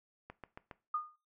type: click train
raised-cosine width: 0.5 ms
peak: -31 dBFS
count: 4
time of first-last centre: 0.3-0.712 s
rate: 7.28 Hz
type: tone with exponential decay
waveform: sine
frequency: 1224 Hz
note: D#6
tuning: 29 cents flat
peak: -29 dBFS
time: 0.94-1.16 s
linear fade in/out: 5 ms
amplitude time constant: 47 ms
effects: noise-tail reverb RT60 0.3 s tail -18 dB re dry